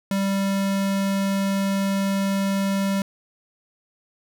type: tone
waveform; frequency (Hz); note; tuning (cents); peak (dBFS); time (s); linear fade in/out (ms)
square; 196; G3; 0; -21; 0.11-3.02; 2
effects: none